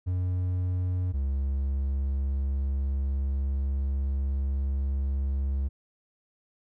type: tone pair in turn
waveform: triangle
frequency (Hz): 90.7 / 68.26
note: F#2 / C#2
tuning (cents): -34 / -26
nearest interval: perfect fourth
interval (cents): 492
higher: first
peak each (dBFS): -23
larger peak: neither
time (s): 0.06-1.13 / 1.13-5.69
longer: second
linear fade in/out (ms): 20
effects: none